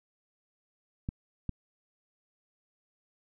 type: clicks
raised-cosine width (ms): 5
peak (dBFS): -20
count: 2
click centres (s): 1.089 / 1.493
effects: none